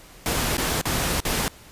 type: noise with dropouts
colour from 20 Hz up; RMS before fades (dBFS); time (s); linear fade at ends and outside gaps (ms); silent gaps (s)
pink; -24; 0.26-1.48; 0; 0.569-0.581 / 0.813-0.855 / 1.203-1.252
effects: pink hiss -47 dBFS RMS until 1.71 s + resampled to 32000 Hz